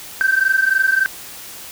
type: tone pair together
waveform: sine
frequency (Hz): 1544.6 / 1568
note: G6 / G6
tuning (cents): -26 / 0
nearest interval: unison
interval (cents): 26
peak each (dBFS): -15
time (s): 0.21-1.06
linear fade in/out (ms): 0
effects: tanh soft clip ceiling -7 dBFS + white hiss -35 dBFS RMS until 1.71 s